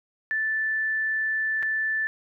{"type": "tone with dropouts", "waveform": "sine", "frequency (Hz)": 1758, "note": "A6", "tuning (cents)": -2, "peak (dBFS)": -23, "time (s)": [0.31, 2.07], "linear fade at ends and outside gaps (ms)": 0, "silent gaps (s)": [1.626, 1.63], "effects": []}